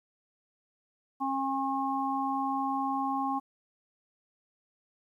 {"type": "harmonic tone", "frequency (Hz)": 270.5, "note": "C#4", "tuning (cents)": -42, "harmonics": [1, 3, 4], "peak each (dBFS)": [-33, -31, -33], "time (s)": [1.2, 3.4], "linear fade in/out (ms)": 20, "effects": ["11-bit"]}